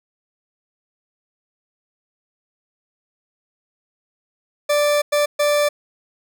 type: tone bursts at uneven times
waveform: 40% pulse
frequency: 587.3 Hz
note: D5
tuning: in tune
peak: -14 dBFS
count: 3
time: 4.69-5.02 / 5.12-5.26 / 5.39-5.69 s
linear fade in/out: 10 ms
effects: none